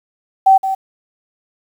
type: tone with echo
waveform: sine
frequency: 770 Hz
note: G5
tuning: 31 cents flat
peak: -5 dBFS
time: 0.46-0.58 s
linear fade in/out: 10 ms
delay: 170 ms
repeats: 1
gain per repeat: -10 dB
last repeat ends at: 0.75 s
effects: 7-bit